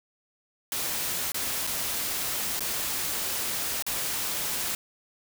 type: noise with dropouts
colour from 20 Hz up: white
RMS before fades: -30 dBFS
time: 0.72-4.75 s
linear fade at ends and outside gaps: 1 ms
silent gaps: 1.319-1.344 / 1.668-1.673 / 2.594-2.606 / 3.824-3.865 s
effects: none